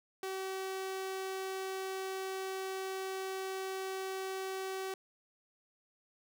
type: tone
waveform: sawtooth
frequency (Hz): 381.4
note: G4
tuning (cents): -47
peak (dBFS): -33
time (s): 0.23-4.94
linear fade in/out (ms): 2
effects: none